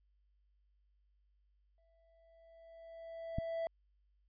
triangle tone with exponential growth, 661 Hz, E5, 5 cents sharp, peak -32 dBFS, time 1.78-3.67 s, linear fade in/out 1 ms, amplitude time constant 410 ms
click, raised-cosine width 5 ms, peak -23 dBFS, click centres 3.385 s
effects added 50 Hz sine -70 dBFS peak until 4.28 s + resampled to 11025 Hz

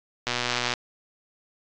click train, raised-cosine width 0.2 ms, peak -8 dBFS, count 58, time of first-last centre 0.27-0.737 s, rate 122 Hz, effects low-pass 7000 Hz 12 dB/octave + AAC 64 kbps

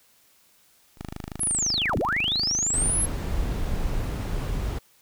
5% pulse tone, 25.96 Hz, G#0, in tune, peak -24 dBFS, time 0.97-2.93 s, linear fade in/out 10 ms
sine linear two-way sweep, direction down then up, 11175 to 43.37 to 11175 Hz, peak -22 dBFS, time 1.4-3.06 s, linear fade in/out 10 ms, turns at 1.97 s
brown noise, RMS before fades -27 dBFS, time 2.73-4.79 s, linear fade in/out 10 ms
effects white hiss -60 dBFS RMS until 5.01 s

